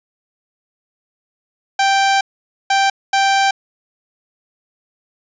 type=tone bursts at uneven times; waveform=sawtooth; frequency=784 Hz; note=G5; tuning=in tune; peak=-8 dBFS; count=3; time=1.79-2.21 / 2.7-2.9 / 3.13-3.51 s; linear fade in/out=5 ms; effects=resampled to 16000 Hz + 8-bit